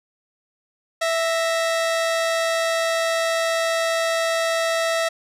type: tone pair together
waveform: sawtooth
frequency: 659.3 / 1863.1 Hz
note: E5 / A#6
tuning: 0 / -1 cents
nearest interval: octave + tritone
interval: 1799 cents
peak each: -16 / -25 dBFS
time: 1.01-5.09 s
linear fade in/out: 10 ms
effects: low-pass 10000 Hz 12 dB/octave